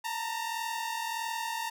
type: tone pair together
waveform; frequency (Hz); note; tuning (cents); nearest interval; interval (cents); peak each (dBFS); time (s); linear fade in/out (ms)
sawtooth; 898 / 939.6; A5 / A#5; +35 / +13; minor second; 78; -31 / -32; 0.04-1.7; 10
effects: none